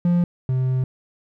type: tone pair in turn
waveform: triangle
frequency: 174.61 / 129.27 Hz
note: F3 / C3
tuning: 0 / -21 cents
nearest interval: perfect fourth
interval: 521 cents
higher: first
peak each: -13 / -16 dBFS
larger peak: first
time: 0.05-0.24 / 0.49-0.84 s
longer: second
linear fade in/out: 2 ms
effects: none